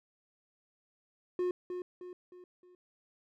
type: tone with echo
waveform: triangle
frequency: 359.9 Hz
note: F#4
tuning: 48 cents flat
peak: -27 dBFS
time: 1.39-1.51 s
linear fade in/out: 2 ms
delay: 310 ms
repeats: 4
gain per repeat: -7 dB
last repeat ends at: 2.75 s
effects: none